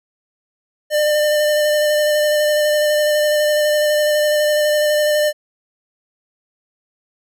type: tone with vibrato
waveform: square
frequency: 600 Hz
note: D5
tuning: 37 cents sharp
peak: -14 dBFS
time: 0.9-5.33 s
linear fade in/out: 50 ms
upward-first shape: square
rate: 12 Hz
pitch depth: 11 cents each way
effects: none